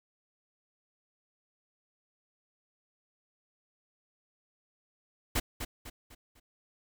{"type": "noise with echo", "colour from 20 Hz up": "pink", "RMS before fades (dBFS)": -28, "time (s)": [5.35, 5.4], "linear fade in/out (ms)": 10, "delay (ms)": 250, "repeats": 4, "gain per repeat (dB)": -8, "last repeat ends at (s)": 6.4, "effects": []}